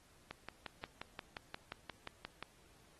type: click train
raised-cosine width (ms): 0.3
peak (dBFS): -27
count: 13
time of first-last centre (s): 0.31-2.426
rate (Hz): 5.67
effects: pink hiss -67 dBFS RMS until 2.99 s + AAC 32 kbps